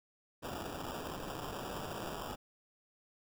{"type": "noise with sample-and-hold", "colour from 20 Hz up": "white", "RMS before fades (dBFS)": -42, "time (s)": [0.42, 2.36], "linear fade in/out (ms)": 20, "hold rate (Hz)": 2100, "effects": []}